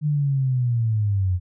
sine linear sweep, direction down, 152.5 to 87.9 Hz, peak -18 dBFS, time 0.01-1.4 s, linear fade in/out 50 ms, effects none

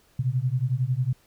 sine beating tone pair, 122.1 / 133.1 Hz, B2 / C3, -19 / +30 cents, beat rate 11 Hz, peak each -25 dBFS, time 0.19-1.13 s, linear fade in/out 5 ms, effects pink hiss -61 dBFS RMS until 1.26 s

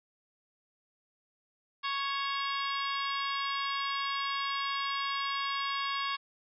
harmonic tone with a mistuned harmonic, 554.4 Hz, C#5, in tune, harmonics 2 / 3 / 4 / 5 / 6 / 7 / 8 / 9, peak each -33 / -40 / -40 / -41 / -41 / -43 / -44 / -48 dBFS, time 1.83-6.17 s, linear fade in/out 20 ms, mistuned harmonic 7, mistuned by -60 cents, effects none

